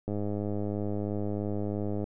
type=click train; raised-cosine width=2 ms; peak=-20 dBFS; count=203; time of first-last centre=0.08-2.041 s; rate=103 Hz; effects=none